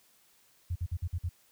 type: tone bursts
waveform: sine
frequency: 87 Hz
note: F2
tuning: 6 cents flat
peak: -29 dBFS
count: 6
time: 0.7-1.292 s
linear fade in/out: 10 ms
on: 57 ms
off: 50 ms
effects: white hiss -65 dBFS RMS until 1.51 s